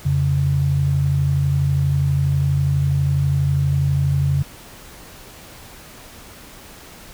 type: tone pair together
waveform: sine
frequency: 87.35 / 139.6 Hz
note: F2 / C#3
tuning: +1 / +13 cents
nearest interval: minor sixth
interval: 812 cents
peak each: -21 / -16 dBFS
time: 0.05-4.43 s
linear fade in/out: 10 ms
effects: pink hiss -41 dBFS RMS until 7.13 s